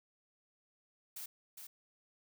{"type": "noise with echo", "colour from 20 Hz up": "blue", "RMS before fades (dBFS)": -45, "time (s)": [1.16, 1.26], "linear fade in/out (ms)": 5, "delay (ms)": 410, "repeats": 1, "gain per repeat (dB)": -5, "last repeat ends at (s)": 1.67, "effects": []}